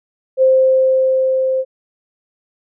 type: tone with level ramp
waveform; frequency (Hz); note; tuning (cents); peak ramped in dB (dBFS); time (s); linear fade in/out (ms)
sine; 523.3; C5; 0; -7 to -14; 0.37-1.65; 50
effects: none